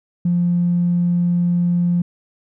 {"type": "tone with tanh clipping", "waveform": "triangle", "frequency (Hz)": 174.61, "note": "F3", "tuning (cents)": 0, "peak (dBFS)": -14, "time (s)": [0.25, 2.02], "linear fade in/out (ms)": 5, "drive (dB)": 4, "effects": []}